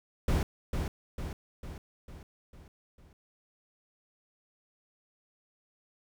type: noise with echo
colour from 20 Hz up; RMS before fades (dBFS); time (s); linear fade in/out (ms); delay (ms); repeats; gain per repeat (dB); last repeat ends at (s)
brown; -27; 0.28-0.43; 2; 450; 6; -5; 3.13
effects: none